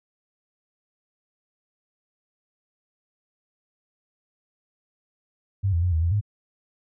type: tone with pitch steps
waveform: sine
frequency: 98 / 84.4 / 89.9 / 80.1 / 85 / 103.7 Hz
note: G2 / E2 / F#2 / E2 / F2 / G#2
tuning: 0 / +41 / -49 / -49 / -46 / -2 cents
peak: -19 dBFS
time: 5.63-6.212 s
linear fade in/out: 20 ms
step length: 97 ms
effects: none